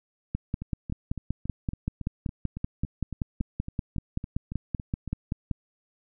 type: two click trains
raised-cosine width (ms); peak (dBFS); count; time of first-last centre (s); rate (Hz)
5; -15 / -22; 28 / 17; 0.35-5.513 / 0.62-5.077; 5.23 / 3.59
effects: none